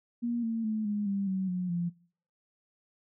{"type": "tone with pitch steps", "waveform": "sine", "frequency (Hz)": [237.2, 226.8, 216.8, 207.2, 198.08, 189.36, 181.01, 173.04], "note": ["A#3", "A#3", "A3", "G#3", "G3", "F#3", "F#3", "F3"], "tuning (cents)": [30, -47, -25, -4, 18, 40, -38, -16], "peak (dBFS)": -28, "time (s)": [0.22, 1.9], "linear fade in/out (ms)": 20, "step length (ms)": 210, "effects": ["noise-tail reverb RT60 0.5 s tail -23 dB re dry"]}